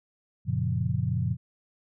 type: chord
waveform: sine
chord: Gb major seventh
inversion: none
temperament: equal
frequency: 92.5 / 116.54 / 138.59 / 174.61 Hz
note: Gb2 / Bb2 / Db3 / F3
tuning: 0 / 0 / 0 / 0 cents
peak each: -31 / -28 / -30 / -32 dBFS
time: 0.45-1.37 s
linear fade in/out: 50 ms
effects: none